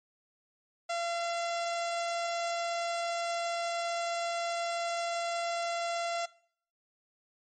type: tone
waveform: sawtooth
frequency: 683 Hz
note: F5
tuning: 39 cents flat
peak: -27 dBFS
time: 0.89-6.26 s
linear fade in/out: 10 ms
effects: noise-tail reverb RT60 0.6 s tail -21 dB re dry + MP3 32 kbps